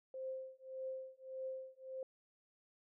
sine tone with tremolo, 524 Hz, C5, 2 cents sharp, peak -39 dBFS, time 0.14-2.03 s, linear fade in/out 2 ms, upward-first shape triangle, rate 1.7 Hz, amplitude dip 100%, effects none

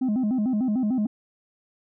sine tone with vibrato, 233.1 Hz, A#3, in tune, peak -18 dBFS, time 0.01-1.07 s, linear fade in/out 10 ms, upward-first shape square, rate 6.7 Hz, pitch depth 180 cents each way, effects tanh soft clip ceiling -20 dBFS

